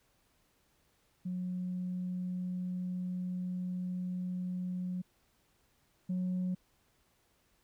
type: tone pair in turn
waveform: sine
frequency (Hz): 181.4 / 182.66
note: F#3 / F#3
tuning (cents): -34 / -22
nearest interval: unison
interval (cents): 12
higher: second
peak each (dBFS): -33 / -29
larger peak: second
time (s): 1.25-5.02 / 6.09-6.55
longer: first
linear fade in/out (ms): 10
effects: tanh soft clip ceiling -29 dBFS + pink hiss -72 dBFS RMS until 7.63 s